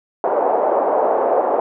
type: band-pass noise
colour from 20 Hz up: pink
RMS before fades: -17 dBFS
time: 0.24-1.6 s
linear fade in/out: 2 ms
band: 480 to 810 Hz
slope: 24 dB/octave
effects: none